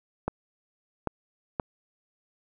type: clicks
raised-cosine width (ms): 1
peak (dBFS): -13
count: 3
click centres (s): 0.28 / 1.073 / 1.598
effects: none